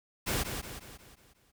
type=noise with echo; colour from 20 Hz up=pink; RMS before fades=-31 dBFS; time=0.26-0.44 s; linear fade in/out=20 ms; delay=180 ms; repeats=6; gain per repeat=-6 dB; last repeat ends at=1.52 s; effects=none

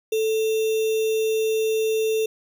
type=tone with sample-and-hold; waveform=sine; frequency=440 Hz; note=A4; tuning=in tune; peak=-19 dBFS; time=0.12-2.26 s; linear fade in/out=5 ms; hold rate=3150 Hz; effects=none

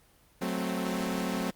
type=chord; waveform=sawtooth; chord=F# diminished; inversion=none; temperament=equal; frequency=185 / 220 / 261.6 Hz; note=F#3 / A3 / C4; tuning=0 / 0 / 0 cents; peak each=-29 / -31 / -30 dBFS; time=0.41-1.51 s; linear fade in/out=10 ms; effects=pink hiss -62 dBFS RMS until 1.55 s + Opus 24 kbps

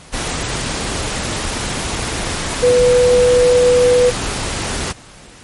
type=tone in noise; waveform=sine; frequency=493.9 Hz; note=B4; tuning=in tune; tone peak=-8 dBFS; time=2.62-4.11 s; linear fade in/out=20 ms; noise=pink; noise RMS=-21 dBFS; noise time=0.12-4.93 s; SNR=+10 dB; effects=pink hiss -40 dBFS RMS until 5.43 s + MP3 48 kbps

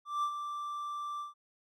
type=tone with ADSR envelope; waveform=triangle; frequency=1174.7 Hz; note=D6; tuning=in tune; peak=-26 dBFS; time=0.05-1.34 s; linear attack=180 ms; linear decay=74 ms; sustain=-8 dB; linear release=140 ms; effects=none

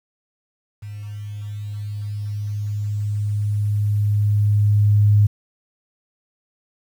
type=tone with level ramp; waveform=sine; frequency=103.83 Hz; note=G#2; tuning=in tune; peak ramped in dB=-30 to -10 dBFS; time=0.82-5.27 s; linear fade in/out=10 ms; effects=8-bit

